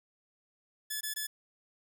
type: tone bursts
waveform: 5% pulse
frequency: 1724 Hz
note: A6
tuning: 36 cents flat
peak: -23 dBFS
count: 3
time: 0.9-1.27 s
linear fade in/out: 10 ms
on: 110 ms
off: 20 ms
effects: none